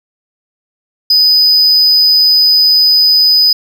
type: tone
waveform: triangle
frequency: 4991 Hz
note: D#8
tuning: 5 cents sharp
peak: -4 dBFS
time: 1.1-3.53 s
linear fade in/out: 5 ms
effects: none